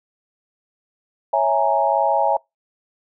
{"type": "chord", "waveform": "sine", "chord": "A# half-diminished seventh", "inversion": "first", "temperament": "equal", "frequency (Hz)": [554.4, 659.3, 830.6, 932.3], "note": ["C#5", "E5", "G#5", "A#5"], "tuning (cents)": [0, 0, 0, 0], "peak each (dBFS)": [-22, -20, -19, -22], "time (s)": [1.33, 2.37], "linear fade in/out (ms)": 5, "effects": ["noise-tail reverb RT60 0.2 s tail -26 dB re dry"]}